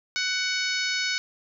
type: harmonic tone with a mistuned harmonic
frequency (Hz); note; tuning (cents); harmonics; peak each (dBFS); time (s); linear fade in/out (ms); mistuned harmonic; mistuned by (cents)
746; F#5; +14; 2 / 3 / 4 / 5 / 6 / 7 / 8 / 9; -30 / -30 / -36 / -33 / -32 / -33 / -37 / -42; 0.16-1.18; 0; 6; -25
effects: none